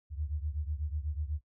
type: beating tone pair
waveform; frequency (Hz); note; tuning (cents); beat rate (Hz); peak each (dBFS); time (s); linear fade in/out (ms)
sine; 72.7 / 80.8; D2 / E2; -17 / -34; 8.1; -34 / -37; 0.1-1.41; 50
effects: noise-tail reverb RT60 0.1 s tail -24 dB re dry